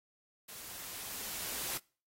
white noise with level ramp, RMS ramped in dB -48 to -37 dBFS, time 0.48-1.78 s, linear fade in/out 10 ms, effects noise-tail reverb RT60 0.4 s tail -25 dB re dry + AAC 48 kbps

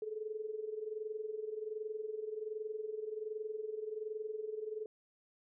sine tone with amplitude modulation, 431.6 Hz, A4, 33 cents flat, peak -35 dBFS, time 0.02-4.86 s, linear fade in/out 2 ms, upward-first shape sine, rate 21.3 Hz, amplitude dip 75%, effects none

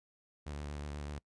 sawtooth tone with vibrato, 73.1 Hz, D2, 7 cents flat, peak -36 dBFS, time 0.46-1.19 s, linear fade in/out 10 ms, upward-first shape square, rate 8.2 Hz, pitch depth 24 cents each way, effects noise-tail reverb RT60 0.1 s tail -24 dB re dry + resampled to 22050 Hz

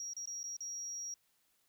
sine tone with dropouts, 5670 Hz, F8, 25 cents sharp, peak -38 dBFS, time 0-1.14 s, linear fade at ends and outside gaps 1 ms, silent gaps 0.134-0.166 / 0.256-0.274 / 0.431-0.44 / 0.566-0.606 s, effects tanh soft clip ceiling -37 dBFS + white hiss -75 dBFS RMS until 1.68 s

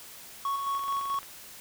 triangle tone with tremolo, 1108.7 Hz, C#6, in tune, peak -25 dBFS, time 0.45-1.19 s, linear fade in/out 2 ms, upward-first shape square, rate 4.6 Hz, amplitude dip 35%
click train, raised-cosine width 0.3 ms, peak -29 dBFS, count 12, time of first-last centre 0.75-1.23 s, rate 22.9 Hz
effects white hiss -47 dBFS RMS until 1.6 s

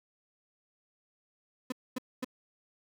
35% pulse tone bursts, 254 Hz, B3, 49 cents sharp, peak -30 dBFS, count 3, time 1.7-2.246 s, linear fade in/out 5 ms, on 22 ms, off 240 ms, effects none

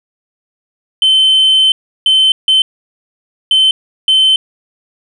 sine tone bursts at uneven times, 3075 Hz, G7, 34 cents flat, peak -4 dBFS, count 5, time 1.02-1.72 / 2.06-2.32 / 2.48-2.62 / 3.51-3.71 / 4.08-4.36 s, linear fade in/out 2 ms, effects tanh soft clip ceiling -4 dBFS

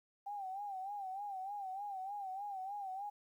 sine tone with vibrato, 786 Hz, G5, 4 cents sharp, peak -40 dBFS, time 0.26-3.1 s, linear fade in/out 10 ms, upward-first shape sine, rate 3.3 Hz, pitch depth 89 cents each way, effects 12-bit

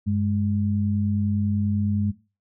sine tone pair together, 97.33 / 207.3 Hz, G2 / G#3, -12 / -3 cents, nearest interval octave + minor second, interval 1309 cents, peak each -23 dBFS, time 0.06-2.12 s, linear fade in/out 20 ms, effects noise-tail reverb RT60 0.3 s tail -17 dB re dry

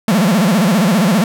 45% pulse tone with vibrato, 196 Hz, G3, in tune, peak -10 dBFS, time 0.08-1.24 s, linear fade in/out 2 ms, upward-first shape sine, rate 15 Hz, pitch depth 280 cents each way, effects none

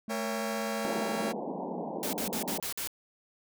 triangle tone with vibrato, 217.3 Hz, A3, 21 cents flat, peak -34 dBFS, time 0.08-1.32 s, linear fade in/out 2 ms, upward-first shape square, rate 15 Hz, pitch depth 11 cents each way
sawtooth chord, A# diminished seventh, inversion none, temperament just, 466.2 / 559.4 / 671.3 / 805.5 Hz, A#4 / C#5 / E5 / G5, 0 / +16 / +31 / +47 cents, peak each -34 / -32 / -35 / -36 dBFS, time 0.09-1.33 s, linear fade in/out 20 ms
pink band-pass noise, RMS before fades -36 dBFS, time 0.85-2.6 s, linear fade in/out 0 ms, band 170 to 960 Hz, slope 96 dB/octave
white noise bursts, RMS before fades -35 dBFS, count 6, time 2.03-2.874 s, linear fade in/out 0 ms, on 99 ms, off 50 ms
effects none

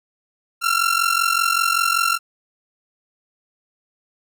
sawtooth ring-modulated tone, 1364 Hz, F6, 41 cents flat, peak -10 dBFS, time 0.61-2.19 s, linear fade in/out 50 ms, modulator 22.6 Hz, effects none

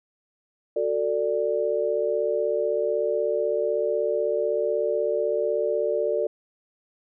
sine chord, D major, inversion first, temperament equal with one note detuned, 370 / 446.1 / 587.3 Hz, F#4 / A4 / D5, 0 / +24 / 0 cents, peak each -29 / -25 / -25 dBFS, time 0.76-6.27 s, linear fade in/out 5 ms, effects none

